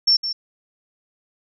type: tone with echo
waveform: sine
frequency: 5420 Hz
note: E8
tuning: 47 cents sharp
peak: -12 dBFS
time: 0.07-0.17 s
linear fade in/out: 10 ms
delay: 160 ms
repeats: 1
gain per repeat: -10 dB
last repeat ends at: 0.33 s
effects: none